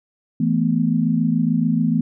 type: chord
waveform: sine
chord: E suspended fourth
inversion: none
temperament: equal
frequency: 164.81 / 220 / 246.9 Hz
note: E3 / A3 / B3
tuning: 0 / 0 / 0 cents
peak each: -20 dBFS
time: 0.4-2.01 s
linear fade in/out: 5 ms
effects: none